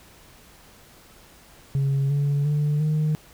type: tone with pitch steps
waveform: sine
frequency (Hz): 137.7 / 142.8 / 148.1 / 153.58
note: C#3 / D3 / D3 / D#3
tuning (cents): -11 / -48 / +15 / -22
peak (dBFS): -17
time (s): 1.75-3.15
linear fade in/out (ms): 0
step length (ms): 350
effects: tanh soft clip ceiling -18 dBFS + pink hiss -51 dBFS RMS until 3.33 s